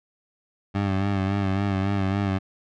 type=tone with vibrato; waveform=20% pulse; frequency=98 Hz; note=G2; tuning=in tune; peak=-17 dBFS; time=0.74-2.39 s; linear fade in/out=20 ms; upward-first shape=sine; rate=3.6 Hz; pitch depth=50 cents each way; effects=low-pass 3000 Hz 12 dB/octave

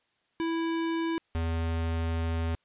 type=tone pair in turn; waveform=square; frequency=329.6 / 82.4 Hz; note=E4 / E2; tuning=0 / 0 cents; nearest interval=2 octaves; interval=2400 cents; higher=first; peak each=-28 dBFS; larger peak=neither; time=0.4-1.18 / 1.35-2.55 s; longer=second; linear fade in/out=0 ms; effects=white hiss -72 dBFS RMS until 2.64 s + resampled to 8000 Hz

